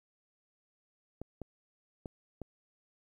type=clicks; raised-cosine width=2 ms; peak=-27 dBFS; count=4; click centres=1.216 / 1.417 / 2.058 / 2.417 s; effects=11-bit